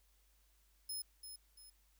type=tone with echo; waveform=5% pulse; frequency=5160 Hz; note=E8; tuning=38 cents flat; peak=-35 dBFS; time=0.89-1.02 s; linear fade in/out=5 ms; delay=340 ms; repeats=2; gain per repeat=-8 dB; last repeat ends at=1.7 s; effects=added 50 Hz sine -70 dBFS peak until 1.99 s + white hiss -75 dBFS RMS until 1.99 s